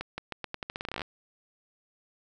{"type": "accelerating click train", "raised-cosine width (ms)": 0.3, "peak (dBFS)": -18, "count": 18, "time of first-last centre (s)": [0.01, 1.018], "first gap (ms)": 170, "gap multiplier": 0.84, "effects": []}